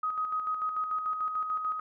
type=tone with tremolo; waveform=sine; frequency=1258 Hz; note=D#6; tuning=19 cents sharp; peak=-27 dBFS; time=0.03-1.8 s; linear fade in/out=5 ms; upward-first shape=square; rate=6.8 Hz; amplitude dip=45%; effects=none